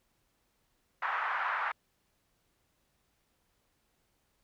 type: band-pass noise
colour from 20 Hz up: white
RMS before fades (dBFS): -33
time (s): 1.02-1.72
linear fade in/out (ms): 5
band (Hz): 890 to 1600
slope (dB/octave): 24
effects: pink hiss -75 dBFS RMS until 4.43 s